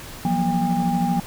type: tone cluster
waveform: sine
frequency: 171.7 / 184.5 / 238.7 / 804 Hz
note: F3 / F#3 / A#3 / G5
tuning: -29 / -5 / +41 / +44 cents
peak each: -23 dBFS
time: 0.25-1.2 s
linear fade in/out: 2 ms
effects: tanh soft clip ceiling -11 dBFS + pink hiss -38 dBFS RMS until 1.26 s